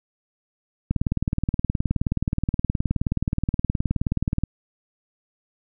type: click train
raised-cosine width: 5 ms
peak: -9 dBFS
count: 68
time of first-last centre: 0.91-4.436 s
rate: 19 Hz
effects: none